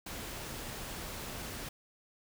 pink noise, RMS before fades -42 dBFS, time 0.06-1.69 s, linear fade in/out 5 ms, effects none

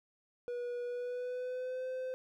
triangle tone with pitch glide, 485.3 to 514.2 Hz, B4 to C5, -30 to -30 cents, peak -34 dBFS, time 0.48-2.14 s, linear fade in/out 0 ms, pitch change +100 cents, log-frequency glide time 0.84-1.87 s, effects none

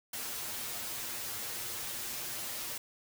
white noise with comb filter, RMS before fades -39 dBFS, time 0.13-2.78 s, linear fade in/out 5 ms, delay 8.5 ms, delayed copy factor +0.9, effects none

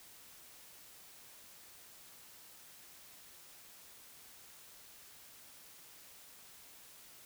silence, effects white hiss -57 dBFS RMS until 7.25 s

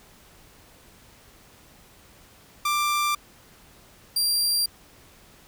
sawtooth tone pair in turn, 1182 / 4743 Hz, D6 / D8, +11 / +16 cents, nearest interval 2 octaves, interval 2405 cents, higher second, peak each -18 dBFS, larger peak neither, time 2.65-3.15 / 4.16-4.66 s, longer neither, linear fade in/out 5 ms, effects pink hiss -53 dBFS RMS until 5.47 s

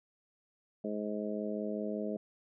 harmonic tone, 105.3 Hz, G#2, 24 cents sharp, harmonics 2 / 3 / 4 / 5 / 6, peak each -37 / -42 / -40 / -42 / -41 dBFS, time 0.84-2.17 s, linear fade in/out 5 ms, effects none

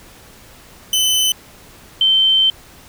sawtooth / sine tone pair in turn, 3034 / 3103 Hz, F#7 / G7, +43 / -18 cents, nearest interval unison, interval 39 cents, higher second, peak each -10 dBFS, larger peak neither, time 0.93-1.32 / 2.01-2.5 s, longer second, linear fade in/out 2 ms, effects pink hiss -43 dBFS RMS until 2.88 s

